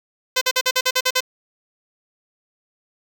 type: tone bursts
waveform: 5% pulse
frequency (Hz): 512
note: C5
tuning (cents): -38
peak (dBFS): -4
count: 9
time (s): 0.36-1.206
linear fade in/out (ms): 10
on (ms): 54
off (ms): 45
effects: none